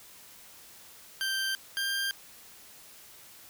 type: tone pair in turn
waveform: 20% pulse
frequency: 1568 / 1590.8 Hz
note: G6 / G6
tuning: 0 / +25 cents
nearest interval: unison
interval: 25 cents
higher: second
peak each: -24 dBFS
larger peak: neither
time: 1.21-1.55 / 1.77-2.11 s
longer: neither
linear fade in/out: 0 ms
effects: white hiss -52 dBFS RMS until 3.49 s